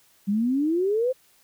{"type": "exponential sweep", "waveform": "sine", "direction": "up", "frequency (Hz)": [194, 530], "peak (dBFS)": -20, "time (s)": [0.27, 1.13], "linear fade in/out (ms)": 20, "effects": ["white hiss -60 dBFS RMS until 1.43 s"]}